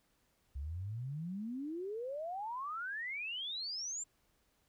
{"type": "exponential sweep", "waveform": "sine", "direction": "up", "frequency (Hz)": [65.41, 7470], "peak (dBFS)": -38, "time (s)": [0.55, 4.04], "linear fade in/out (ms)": 10, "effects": ["pink hiss -75 dBFS RMS until 4.68 s"]}